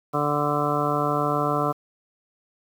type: harmonic tone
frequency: 146.83 Hz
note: D3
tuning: in tune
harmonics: 1 / 2 / 3 / 4 / 5 / 7 / 8 / 9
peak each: -29 / -29 / -29 / -29 / -29 / -29 / -29 / -29 dBFS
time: 0.13-1.73 s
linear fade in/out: 20 ms
effects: 8-bit